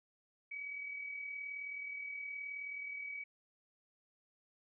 sine tone with amplitude modulation, 2273 Hz, C#7, 43 cents sharp, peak -39 dBFS, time 0.51-3.24 s, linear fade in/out 10 ms, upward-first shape sine, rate 39 Hz, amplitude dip 45%, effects none

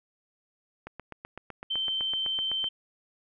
click train, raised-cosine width 0.5 ms, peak -24 dBFS, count 15, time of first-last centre 0.87-2.642 s, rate 7.9 Hz
sine tone, 3106 Hz, G7, 17 cents flat, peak -27 dBFS, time 1.7-2.69 s, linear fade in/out 10 ms
effects none

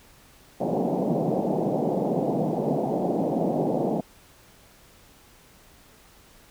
pink band-pass noise, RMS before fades -25 dBFS, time 0.6-4.01 s, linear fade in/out 10 ms, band 150 to 790 Hz, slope 48 dB/octave, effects pink hiss -54 dBFS RMS until 6.5 s

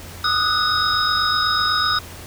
sine tone cluster, 1227 / 1275 / 1476 / 3765 / 5070 Hz, D#6 / D#6 / F#6 / A#7 / D#8, -25 / +42 / -5 / +16 / +32 cents, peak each -23 dBFS, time 0.24-1.99 s, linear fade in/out 5 ms, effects added 87 Hz sine -38 dBFS peak until 2.26 s + pink hiss -38 dBFS RMS until 2.26 s

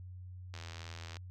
click train, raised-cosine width 0.2 ms, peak -29 dBFS, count 53, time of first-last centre 0.54-1.169 s, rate 82.7 Hz, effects added 91 Hz sine -45 dBFS peak until 1.3 s

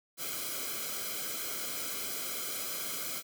white noise with comb filter, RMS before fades -37 dBFS, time 0.17-3.23 s, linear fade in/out 50 ms, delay 1.1 ms, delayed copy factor -0.85, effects none

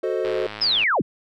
triangle chord, F# diminished seventh, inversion none, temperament equal, 370 / 440 / 523.3 / 622.3 Hz, F#4 / A4 / C5 / Eb5, 0 / 0 / 0 / 0 cents, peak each -24 / -24 / -25 / -28 dBFS, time 0.03-0.47 s, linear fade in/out 5 ms
click train, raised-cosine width 0.3 ms, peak -17 dBFS, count 63, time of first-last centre 0.25-0.835 s, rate 106 Hz
sine linear sweep, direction down, 5274 to 75 Hz, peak -17 dBFS, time 0.61-1.02 s, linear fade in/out 10 ms
effects none

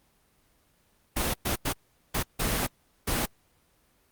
pink noise bursts at uneven times, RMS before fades -27 dBFS, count 6, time 1.16-1.34 / 1.45-1.56 / 1.65-1.73 / 2.14-2.23 / 2.39-2.67 / 3.07-3.26 s, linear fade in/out 10 ms, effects pink hiss -66 dBFS RMS until 4.11 s + Opus 24 kbps

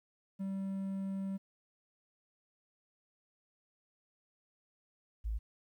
triangle / sine tone pair in turn, 193.7 / 54.36 Hz, G3 / A1, -20 / -20 cents, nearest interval octave + minor seventh, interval 2200 cents, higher first, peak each -33 / -33 dBFS, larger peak neither, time 0.39-1.38 / 5.24-5.39 s, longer first, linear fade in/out 20 ms, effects 12-bit

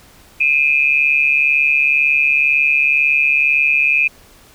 sine tone pair together, 2423 / 2565 Hz, D#7 / E7, -47 / -48 cents, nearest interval minor second, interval 99 cents, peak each -14 dBFS, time 0.4-4.08 s, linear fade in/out 10 ms, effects pink hiss -46 dBFS RMS until 4.54 s

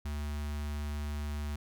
square tone with notch filter, 73.42 Hz, D2, in tune, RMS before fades -36 dBFS, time 0.05-1.56 s, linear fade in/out 5 ms, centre 470 Hz, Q 1.2, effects none

